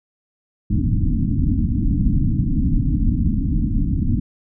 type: low-pass noise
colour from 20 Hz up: pink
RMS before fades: -18 dBFS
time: 0.7-4.2 s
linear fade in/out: 5 ms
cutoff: 300 Hz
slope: 96 dB/octave
effects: none